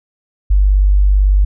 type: tone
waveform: sine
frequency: 49 Hz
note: G1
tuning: in tune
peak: -7 dBFS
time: 0.5-1.45 s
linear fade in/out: 10 ms
effects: none